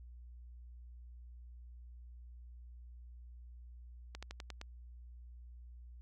slowing click train, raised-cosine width 0.2 ms, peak -28 dBFS, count 6, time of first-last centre 4.15-4.614 s, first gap 76 ms, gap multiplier 1.1, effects added 60 Hz sine -50 dBFS peak until 6.01 s

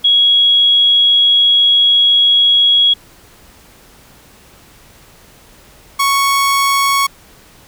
sine / sawtooth tone pair in turn, 3322 / 1108.6 Hz, G#7 / C#6, 0 / 0 cents, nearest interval octave + perfect fifth, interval 1900 cents, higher first, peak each -7 / -7 dBFS, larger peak neither, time 0.04-2.94 / 5.99-7.07 s, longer first, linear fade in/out 10 ms, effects pink hiss -44 dBFS RMS until 7.67 s

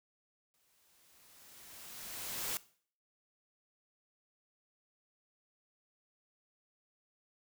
white noise with exponential growth, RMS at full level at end -36 dBFS, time 0.54-2.57 s, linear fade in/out 0 ms, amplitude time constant 440 ms, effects noise-tail reverb RT60 0.5 s tail -19 dB re dry

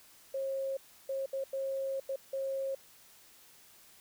sine tone bursts at uneven times, 540 Hz, C#5, 45 cents flat, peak -32 dBFS, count 6, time 0.34-0.77 / 1.09-1.26 / 1.33-1.44 / 1.53-2 / 2.09-2.16 / 2.33-2.75 s, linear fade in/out 5 ms, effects white hiss -59 dBFS RMS until 4 s

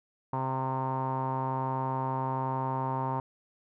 sawtooth tone with low-pass filter, 131.6 Hz, C3, 10 cents sharp, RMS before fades -31 dBFS, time 0.33-3.2 s, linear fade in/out 2 ms, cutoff 960 Hz, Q 9.9, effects none

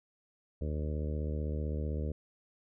harmonic tone, 75.7 Hz, D#2, 47 cents flat, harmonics 1 / 2 / 3 / 4 / 5 / 6 / 7 / 8, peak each -33 / -40 / -43 / -46 / -47 / -45 / -47 / -53 dBFS, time 0.61-2.12 s, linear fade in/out 5 ms, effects none

